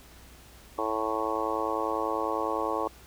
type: harmonic tone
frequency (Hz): 110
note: A2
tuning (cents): 0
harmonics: 3 / 4 / 5 / 6 / 7 / 8 / 9 / 10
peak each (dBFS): -35 / -34 / -34 / -38 / -37 / -35 / -37 / -33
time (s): 0.78-2.88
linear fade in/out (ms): 5
effects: added 60 Hz sine -53 dBFS peak until 3.06 s + pink hiss -53 dBFS RMS until 3.06 s